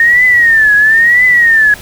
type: tone with vibrato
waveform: sine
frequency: 1833 Hz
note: A#6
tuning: 30 cents flat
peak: -4 dBFS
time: 0-1.74 s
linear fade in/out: 2 ms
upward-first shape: triangle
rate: 1 Hz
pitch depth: 170 cents each way
effects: pink hiss -31 dBFS RMS until 1.81 s